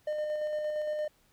triangle tone with tremolo, 606 Hz, D#5, 46 cents flat, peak -27 dBFS, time 0.07-1.08 s, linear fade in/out 5 ms, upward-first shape square, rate 8.7 Hz, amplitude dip 25%, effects pink hiss -67 dBFS RMS until 1.32 s

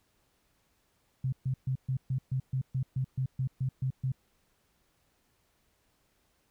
sine tone bursts, 130.81 Hz, C3, in tune, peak -27 dBFS, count 14, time 1.24-4.12 s, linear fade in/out 5 ms, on 85 ms, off 130 ms, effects pink hiss -72 dBFS RMS until 6.5 s

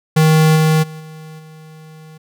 square tone with level steps, 157.1 Hz, D#3, 17 cents sharp, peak -9 / -11 / -30 / -33 / -37 dBFS, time 0.16-2.18 s, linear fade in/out 10 ms, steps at 0.55 / 0.82 / 0.99 / 1.38 s, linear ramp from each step 20 ms, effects none

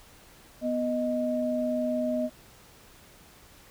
sine tone pair together, 246.9 / 622.1 Hz, B3 / D#5, 0 / 0 cents, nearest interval octave + major third, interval 1600 cents, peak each -28 dBFS, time 0.61-2.3 s, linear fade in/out 50 ms, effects pink hiss -54 dBFS RMS until 3.7 s

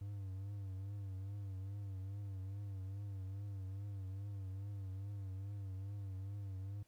triangle tone with vibrato, 98 Hz, G2, in tune, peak -40 dBFS, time 0.01-6.83 s, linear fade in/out 5 ms, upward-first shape triangle, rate 2.4 Hz, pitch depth 80 cents each way, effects pink hiss -75 dBFS RMS until 6.87 s

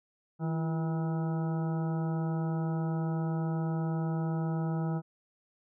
harmonic tone with a mistuned harmonic, 161.1 Hz, E3, 39 cents flat, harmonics 1 / 2 / 3 / 4 / 5 / 6 / 8 / 9, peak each -29 / -39 / -44 / -45 / -43 / -49 / -48 / -54 dBFS, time 0.39-5.02 s, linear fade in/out 50 ms, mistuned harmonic 2, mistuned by +67 cents, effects none

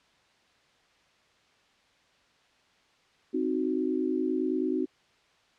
sine chord, C diminished, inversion none, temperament equal, 261.6 / 311.1 / 370 Hz, C4 / Eb4 / Gb4, 0 / 0 / 0 cents, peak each -30 dBFS, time 3.33-4.86 s, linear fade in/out 20 ms, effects white hiss -64 dBFS RMS until 5.58 s + low-pass 4000 Hz 12 dB/octave

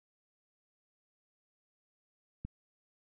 click, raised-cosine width 5 ms, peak -27 dBFS, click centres 2.45 s, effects none

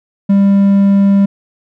triangle tone, 198.3 Hz, G3, 20 cents sharp, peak -4 dBFS, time 0.29-1.26 s, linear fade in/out 10 ms, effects none

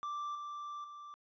triangle tone with level steps, 1174.7 Hz, D6, in tune, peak -35 / -39 / -45 dBFS, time 0.03-1.14 s, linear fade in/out 0 ms, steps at 0.35 / 0.84 s, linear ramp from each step 2 ms, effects resampled to 16000 Hz

